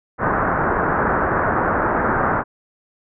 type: low-pass noise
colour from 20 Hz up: white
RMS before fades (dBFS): -19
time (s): 0.18-2.44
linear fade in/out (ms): 50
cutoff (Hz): 1600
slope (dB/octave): 48
effects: none